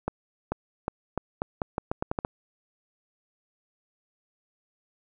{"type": "accelerating click train", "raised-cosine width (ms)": 1, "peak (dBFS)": -13, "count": 12, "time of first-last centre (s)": [0.08, 2.249], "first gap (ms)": 440, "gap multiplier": 0.82, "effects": []}